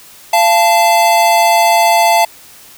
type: tone pair together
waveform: square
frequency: 686.1 / 880 Hz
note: F5 / A5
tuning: -31 / 0 cents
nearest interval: major third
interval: 431 cents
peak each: -11 dBFS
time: 0.33-2.25 s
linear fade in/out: 5 ms
effects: white hiss -39 dBFS RMS until 2.77 s

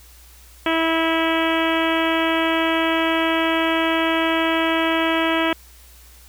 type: harmonic tone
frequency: 326.1 Hz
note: E4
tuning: 19 cents flat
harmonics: 1 / 2 / 3 / 4 / 5 / 6 / 7 / 8 / 9 / 10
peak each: -21 / -24 / -26 / -27 / -28 / -29 / -29 / -30 / -31 / -31 dBFS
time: 0.66-5.53 s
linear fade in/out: 2 ms
effects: added 60 Hz sine -46 dBFS peak until 6.28 s + white hiss -49 dBFS RMS until 6.28 s

